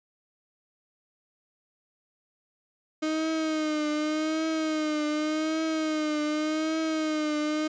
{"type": "tone with vibrato", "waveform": "35% pulse", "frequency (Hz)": 310, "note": "D#4", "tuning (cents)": -6, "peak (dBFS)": -24, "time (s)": [3.02, 7.68], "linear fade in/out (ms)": 10, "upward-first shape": "triangle", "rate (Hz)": 0.86, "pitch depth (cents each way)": 59, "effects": ["resampled to 16000 Hz"]}